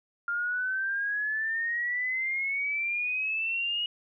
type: exponential sweep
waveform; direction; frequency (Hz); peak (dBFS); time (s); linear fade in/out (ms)
sine; up; 1396.9 to 2900; -27; 0.28-3.86; 2
effects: none